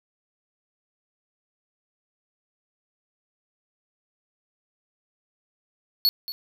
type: tone with echo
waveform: square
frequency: 4400 Hz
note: C#8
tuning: 14 cents flat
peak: -17 dBFS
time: 6.05-6.09 s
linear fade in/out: 0 ms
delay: 230 ms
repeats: 1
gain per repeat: -14 dB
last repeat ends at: 6.32 s
effects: none